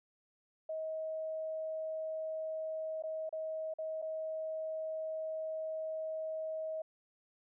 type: tone with dropouts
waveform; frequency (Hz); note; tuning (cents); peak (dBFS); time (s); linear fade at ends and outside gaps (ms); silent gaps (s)
sine; 634; D#5; +32; -36; 0.69-6.82; 5; 3.024-3.036 / 3.293-3.326 / 3.739-3.785 / 4.018-4.023
effects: none